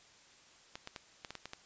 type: clicks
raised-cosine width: 0.2 ms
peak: -25 dBFS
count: 8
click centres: 0.755 / 0.874 / 0.962 / 1.248 / 1.306 / 1.353 / 1.456 / 1.534 s
effects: white hiss -61 dBFS RMS until 1.65 s + resampled to 16000 Hz